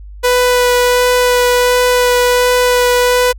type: tone with vibrato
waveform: sawtooth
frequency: 493.9 Hz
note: B4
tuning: in tune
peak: -5 dBFS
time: 0.23-3.33 s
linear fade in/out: 20 ms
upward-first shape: sine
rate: 1.4 Hz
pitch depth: 9 cents each way
effects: added 50 Hz sine -29 dBFS peak until 3.38 s